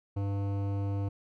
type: tone with hard clipping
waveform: sine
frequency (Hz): 99.6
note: G2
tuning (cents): +28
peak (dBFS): -31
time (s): 0.16-1.09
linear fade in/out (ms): 10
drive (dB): 15
effects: none